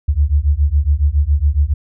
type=beating tone pair; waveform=sine; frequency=69.3 / 76.5 Hz; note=C#2 / D#2; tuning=0 / -29 cents; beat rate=7.2 Hz; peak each=-14 dBFS; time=0.08-1.74 s; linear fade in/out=10 ms; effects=none